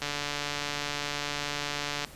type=click train; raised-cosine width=0.2 ms; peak=-14 dBFS; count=295; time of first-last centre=0.02-2.048 s; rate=145 Hz; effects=pink hiss -49 dBFS RMS until 2.15 s + resampled to 32000 Hz